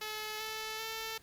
5% pulse tone with pitch steps, 430 / 437.3 / 444.6 Hz, A4 / A4 / A4, -40 / -11 / +18 cents, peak -26 dBFS, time 0.01-1.18 s, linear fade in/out 5 ms, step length 390 ms, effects pink hiss -62 dBFS RMS until 1.22 s + Opus 32 kbps

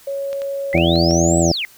sine tone, 554.4 Hz, C#5, in tune, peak -21 dBFS, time 0.07-0.79 s, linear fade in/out 5 ms
clicks, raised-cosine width 0.2 ms, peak -18 dBFS, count 5, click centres 0.33 / 0.419 / 0.778 / 0.958 / 1.11 s
sine linear two-way sweep, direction up then down, 1965 to 8050 to 1965 Hz, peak -20 dBFS, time 0.73-1.65 s, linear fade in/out 0 ms, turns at 1.39 s
harmonic tone, 84 Hz, E2, 33 cents sharp, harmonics 1 / 2 / 3 / 4 / 5 / 6 / 7 / 8 / 9, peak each -21 / -18 / -24 / -18 / -30 / -29 / -20 / -25 / -26 dBFS, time 0.74-1.52 s, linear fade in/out 5 ms
effects white hiss -47 dBFS RMS until 1.77 s

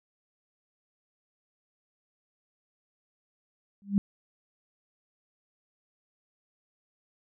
sine tone with exponential growth, 200 Hz, G3, 35 cents sharp, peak -16 dBFS, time 3.82-3.98 s, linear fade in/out 0 ms, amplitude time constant 33 ms, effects none

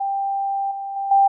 sine tone with level steps, 789 Hz, G5, 11 cents sharp, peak -20 / -26 / -22 / -11 dBFS, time 0-1.28 s, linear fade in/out 10 ms, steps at 0.71 / 0.96 / 1.11 s, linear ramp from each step 5 ms, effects none

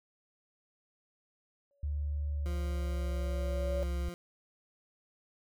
sine tone with exponential growth, 565 Hz, C#5, 33 cents sharp, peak -32 dBFS, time 1.71-3.83 s, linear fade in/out 0 ms, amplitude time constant 460 ms
sine tone with pitch glide, 73 to 66.56 Hz, D2 to C2, -10 to +30 cents, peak -31 dBFS, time 1.83-4.09 s, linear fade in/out 5 ms, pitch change -160 cents, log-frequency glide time 2.34-3.11 s
20% pulse tone, 174.61 Hz, F3, in tune, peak -36 dBFS, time 2.46-4.14 s, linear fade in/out 0 ms
effects none

